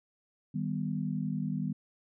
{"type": "chord", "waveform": "sine", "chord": "Eb augmented", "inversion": "none", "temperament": "equal", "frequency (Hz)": [155.56, 196, 246.9], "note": ["Eb3", "G3", "B3"], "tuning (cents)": [0, 0, 0], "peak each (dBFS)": [-34, -34, -36], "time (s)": [0.54, 1.73], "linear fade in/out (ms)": 10, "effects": []}